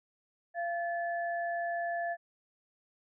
sine tone pair together, 687 / 1733.5 Hz, F5 / A6, -29 / -26 cents, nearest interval octave + major third, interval 1603 cents, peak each -32 / -38 dBFS, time 0.54-2.17 s, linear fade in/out 50 ms, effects none

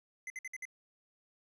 square tone bursts, 2049 Hz, C7, 37 cents flat, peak -40 dBFS, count 5, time 0.27-0.653 s, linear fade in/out 2 ms, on 31 ms, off 57 ms, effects low-pass 10000 Hz 12 dB/octave

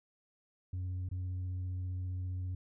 sine tone with dropouts, 91.5 Hz, F#2, 19 cents flat, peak -32 dBFS, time 0.73-2.55 s, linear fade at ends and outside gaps 5 ms, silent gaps 1.089-1.113 s, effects tanh soft clip ceiling -34 dBFS

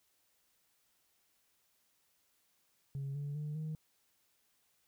sine tone with pitch steps, 138.1 / 143.8 / 149.73 / 155.91 Hz, C#3 / D3 / D3 / D#3, -6 / -36 / +34 / +4 cents, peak -35 dBFS, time 2.95-3.75 s, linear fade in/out 0 ms, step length 200 ms, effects tanh soft clip ceiling -35 dBFS + white hiss -75 dBFS RMS until 4.87 s

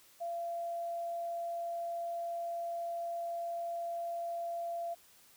sine tone, 683 Hz, F5, 39 cents flat, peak -35 dBFS, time 0.2-4.95 s, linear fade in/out 20 ms, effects white hiss -62 dBFS RMS until 5.36 s

